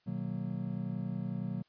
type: chord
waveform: triangle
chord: B major seventh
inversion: none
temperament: just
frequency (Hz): 123.47 / 154.34 / 185.21 / 231.5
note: B2 / D#3 / F#3 / A#3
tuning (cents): 0 / -14 / +2 / -12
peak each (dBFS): -38 / -39 / -35 / -40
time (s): 0.06-1.63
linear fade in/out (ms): 20
effects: white hiss -72 dBFS RMS until 1.68 s + resampled to 11025 Hz